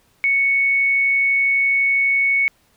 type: tone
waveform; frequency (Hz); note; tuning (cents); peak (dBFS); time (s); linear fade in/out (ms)
sine; 2217; C#7; 0; -14; 0.24-2.48; 0
effects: pink hiss -59 dBFS RMS until 2.76 s